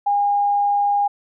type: tone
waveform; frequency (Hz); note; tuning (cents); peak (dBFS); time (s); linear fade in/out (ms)
sine; 813; G#5; -37; -15; 0.06-1.08; 10
effects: none